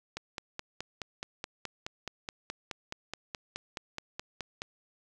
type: click train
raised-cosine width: 0.2 ms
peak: -19 dBFS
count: 22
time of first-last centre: 0.17-4.619 s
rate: 4.72 Hz
effects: none